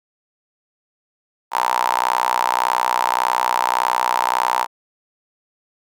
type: tone with high-pass filter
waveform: sawtooth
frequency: 61.74 Hz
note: B1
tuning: in tune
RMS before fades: -19 dBFS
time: 1.51-4.67 s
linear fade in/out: 50 ms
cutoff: 920 Hz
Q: 7.6
effects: none